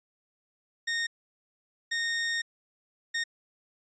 sawtooth tone bursts at uneven times, 1847 Hz, A#6, 16 cents flat, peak -24 dBFS, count 3, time 0.87-1.07 / 1.91-2.42 / 3.14-3.24 s, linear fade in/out 10 ms, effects resampled to 16000 Hz

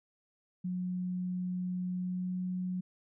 sine tone with pitch glide, 181.4 to 182.66 Hz, F#3 to F#3, -34 to -22 cents, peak -32 dBFS, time 0.64-2.81 s, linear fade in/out 10 ms, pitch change +12 cents, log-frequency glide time 1.95-2.36 s, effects none

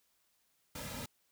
pink noise with comb filter, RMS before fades -43 dBFS, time 0.75-1.06 s, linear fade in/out 5 ms, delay 2.7 ms, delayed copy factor -0.8, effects white hiss -75 dBFS RMS until 1.31 s

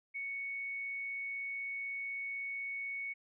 sine tone, 2221 Hz, C#7, 3 cents sharp, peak -37 dBFS, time 0.14-3.14 s, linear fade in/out 20 ms, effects none

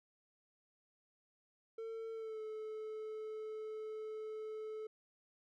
triangle tone with pitch glide, 449.7 to 433.9 Hz, A4 to A4, +38 to -24 cents, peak -40 dBFS, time 1.78-4.87 s, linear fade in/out 5 ms, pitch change -62 cents, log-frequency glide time 2.14-2.41 s, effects none

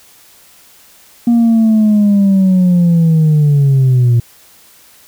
sine linear sweep, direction down, 238 to 116.7 Hz, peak -4 dBFS, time 1.27-4.2 s, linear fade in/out 5 ms, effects tanh soft clip ceiling -5 dBFS + white hiss -44 dBFS RMS until 5.07 s

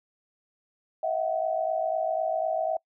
sine tone cluster, 641 / 689 / 753 Hz, E5 / F5 / F#5, -49 / -24 / +30 cents, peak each -27 / -33 / -30 dBFS, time 1.03-2.77 s, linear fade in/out 5 ms, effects noise-tail reverb RT60 0.1 s tail -24 dB re dry

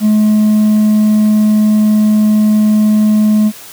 sine tone with hard clipping, 213.1 Hz, G#3, 45 cents sharp, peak -7 dBFS, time 0-3.52 s, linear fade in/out 50 ms, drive 2 dB, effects white hiss -33 dBFS RMS until 3.72 s + high-pass 100 Hz 12 dB/octave

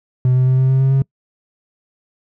triangle tone with pitch steps, 127 / 128.33 / 129.67 / 131.02 / 132.39 / 133.78 / 135.18 Hz, B2 / C3 / C3 / C3 / C3 / C3 / C#3, +49 / -33 / -15 / +3 / +21 / +39 / -43 cents, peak -8 dBFS, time 0.25-1.02 s, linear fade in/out 2 ms, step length 110 ms, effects noise-tail reverb RT60 0.1 s tail -26 dB re dry + tanh soft clip ceiling -4 dBFS

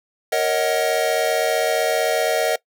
square chord, D# minor seventh, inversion second, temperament equal with one note detuned, 466.2 / 554.4 / 629.8 / 740 Hz, A#4 / C#5 / D#5 / F#5, 0 / 0 / +21 / 0 cents, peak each -24 / -26 / -22 / -25 dBFS, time 0.32-2.56 s, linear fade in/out 5 ms, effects noise-tail reverb RT60 0.1 s tail -21 dB re dry

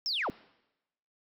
sine linear sweep, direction down, 5588 to 156.8 Hz, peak -28 dBFS, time 0.06-0.3 s, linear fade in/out 0 ms, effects noise-tail reverb RT60 0.9 s tail -23 dB re dry + tanh soft clip ceiling -24 dBFS

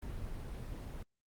brown noise, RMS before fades -42 dBFS, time 0.02-1.03 s, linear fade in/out 5 ms, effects Opus 24 kbps

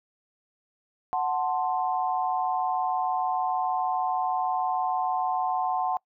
sine chord, F# diminished, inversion none, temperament equal, 740 / 880 / 1046.5 Hz, F#5 / A5 / C6, 0 / 0 / 0 cents, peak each -26 / -30 / -31 dBFS, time 1.13-5.97 s, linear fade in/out 0 ms, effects noise-tail reverb RT60 0.1 s tail -24 dB re dry

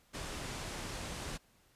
pink low-pass noise, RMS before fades -42 dBFS, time 0.13-1.38 s, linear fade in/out 20 ms, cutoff 9600 Hz, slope 24 dB/octave, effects pink hiss -68 dBFS RMS until 1.75 s + resampled to 32000 Hz

